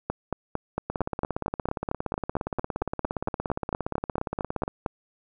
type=two click trains; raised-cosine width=1 ms; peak=-14 / -12 dBFS; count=66 / 22; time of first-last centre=0.9-4.679 / 0.1-4.862 s; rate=17.2 / 4.41 Hz; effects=none

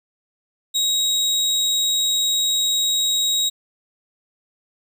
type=tone; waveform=30% pulse; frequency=3802 Hz; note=A#7; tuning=33 cents sharp; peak=-15 dBFS; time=0.74-3.5 s; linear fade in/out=20 ms; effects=none

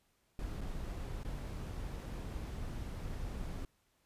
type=noise with dropouts; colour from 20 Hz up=brown; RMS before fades=-41 dBFS; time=0.39-3.65 s; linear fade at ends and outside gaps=2 ms; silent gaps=0.609-0.613 / 1.234-1.248 s; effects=pink hiss -75 dBFS RMS until 4.05 s + resampled to 32000 Hz

